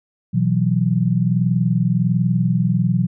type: chord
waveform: sine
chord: B suspended fourth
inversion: none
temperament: equal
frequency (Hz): 123.47 / 164.81 / 185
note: B2 / E3 / F#3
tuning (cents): 0 / 0 / 0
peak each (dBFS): -19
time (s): 0.33-3.07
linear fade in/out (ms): 20
effects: none